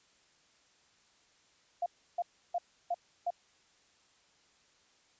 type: tone bursts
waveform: sine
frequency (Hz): 698.5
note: F5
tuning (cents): 0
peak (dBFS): -29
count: 5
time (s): 1.82-3.305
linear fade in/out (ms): 5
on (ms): 41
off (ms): 320
effects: white hiss -67 dBFS RMS until 5.19 s + resampled to 16000 Hz